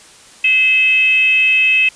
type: tone with frequency modulation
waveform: sine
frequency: 2584 Hz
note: E7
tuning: 35 cents flat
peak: -9 dBFS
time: 0.44-1.89 s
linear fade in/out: 5 ms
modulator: 532 Hz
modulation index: 0.43
effects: white hiss -42 dBFS RMS until 1.95 s + resampled to 22050 Hz